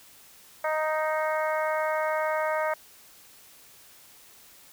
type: harmonic tone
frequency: 311.1 Hz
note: D#4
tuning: in tune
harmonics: 2 / 3 / 4 / 5 / 6 / 7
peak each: -27 / -31 / -33 / -35 / -37 / -38 dBFS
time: 0.64-2.74 s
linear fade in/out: 5 ms
effects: white hiss -53 dBFS RMS until 4.72 s